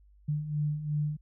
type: beating tone pair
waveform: sine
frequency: 147.3 / 150.1 Hz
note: D3 / D3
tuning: +6 / +38 cents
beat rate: 2.8 Hz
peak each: -35 / -29 dBFS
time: 0.28-1.17 s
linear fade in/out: 10 ms
effects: added 50 Hz sine -56 dBFS peak until 1.21 s